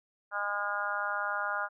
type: harmonic tone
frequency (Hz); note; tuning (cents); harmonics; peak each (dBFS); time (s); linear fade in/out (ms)
204.1; G#3; -30; 3 / 4 / 5 / 6 / 7 / 8; -40 / -38 / -39 / -37 / -33 / -42; 0.31-1.69; 50
effects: none